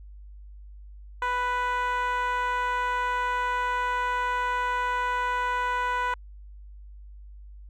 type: tone with band-pass filter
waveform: 10% pulse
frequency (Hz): 494.8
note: B4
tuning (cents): +3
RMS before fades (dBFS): -27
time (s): 1.22-6.14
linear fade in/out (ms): 2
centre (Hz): 1100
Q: 2.5
effects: added 50 Hz sine -42 dBFS peak until 7.69 s